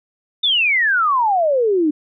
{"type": "exponential sweep", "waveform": "sine", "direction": "down", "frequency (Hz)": [3649, 290], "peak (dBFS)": -13, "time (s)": [0.43, 1.91], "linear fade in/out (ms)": 10, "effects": []}